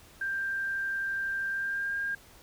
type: tone with pitch glide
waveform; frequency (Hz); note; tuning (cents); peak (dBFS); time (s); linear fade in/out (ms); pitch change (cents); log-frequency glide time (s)
sine; 1583 to 1610.7; G6 to G6; +17 to +47; -29; 0.21-2.15; 5; +30; 1.52-1.98
effects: pink hiss -55 dBFS RMS until 2.42 s